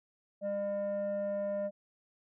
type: tone pair together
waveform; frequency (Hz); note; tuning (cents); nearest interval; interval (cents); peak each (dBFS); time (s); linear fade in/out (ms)
sine; 201.6 / 603.4; G3 / D5; +49 / +47; octave + perfect fifth; 1898; -38 / -30; 0.41-1.71; 50
effects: tanh soft clip ceiling -29 dBFS